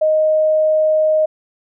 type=tone; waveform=sine; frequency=622.3 Hz; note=D#5; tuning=in tune; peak=-11 dBFS; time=0.01-1.26 s; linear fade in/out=10 ms; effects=none